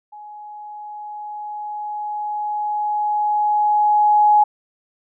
sine tone with level ramp, 839 Hz, G#5, 17 cents sharp, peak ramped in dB -35 to -9 dBFS, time 0.12-4.44 s, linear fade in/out 10 ms, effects none

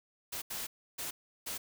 white noise bursts at uneven times, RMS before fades -39 dBFS, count 4, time 0.32-0.42 / 0.5-0.67 / 0.98-1.11 / 1.46-1.58 s, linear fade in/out 10 ms, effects none

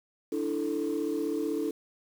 sine chord, D suspended second, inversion none, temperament equal, 293.7 / 329.6 / 440 Hz, D4 / E4 / A4, 0 / 0 / 0 cents, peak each -31 dBFS, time 0.32-1.71 s, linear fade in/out 5 ms, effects tanh soft clip ceiling -22 dBFS + 8-bit

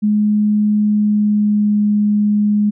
sine tone with pitch glide, 210 to 208.2 Hz, G#3 to G#3, +19 to +5 cents, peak -11 dBFS, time 0.02-2.71 s, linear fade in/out 20 ms, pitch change -14 cents, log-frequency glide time 0.78-1.8 s, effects none

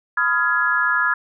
sine chord, F half-diminished seventh, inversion second, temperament just, 1005.8 / 1257.2 / 1396.9 / 1676.3 Hz, Cb6 / Eb6 / F6 / Ab6, +31 / +18 / 0 / +16 cents, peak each -25 / -24 / -21 / -19 dBFS, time 0.17-1.14 s, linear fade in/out 5 ms, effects none

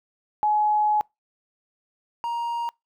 sine / triangle tone pair in turn, 845 / 939.4 Hz, G#5 / A#5, +30 / +13 cents, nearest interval major second, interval 183 cents, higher second, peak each -18 / -23 dBFS, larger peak first, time 0.43-1.01 / 2.24-2.69 s, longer first, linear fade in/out 0 ms, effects noise-tail reverb RT60 0.2 s tail -26 dB re dry

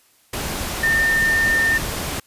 sine tone in noise, 1808 Hz, A6, 47 cents sharp, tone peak -15 dBFS, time 0.83-1.78 s, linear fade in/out 5 ms, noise pink, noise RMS -26 dBFS, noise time 0.33-2.2 s, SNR +8 dB, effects white hiss -57 dBFS RMS until 2.26 s + resampled to 32000 Hz

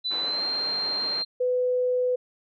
sine tone with pitch glide, 3996 to 4175 Hz, B7 to C8, +20 to -5 cents, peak -25 dBFS, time 0.04-1.25 s, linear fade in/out 20 ms, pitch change +75 cents, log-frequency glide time 0.21-0.42 s
pink band-pass noise, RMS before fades -39 dBFS, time 0.1-1.23 s, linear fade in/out 20 ms, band 360 to 1800 Hz, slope 12 dB/octave
sine tone, 500 Hz, B4, 21 cents sharp, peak -21 dBFS, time 1.4-2.16 s, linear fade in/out 10 ms
effects none

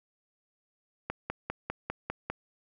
click train, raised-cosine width 0.5 ms, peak -17 dBFS, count 7, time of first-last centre 1.1-2.3 s, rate 5 Hz, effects none

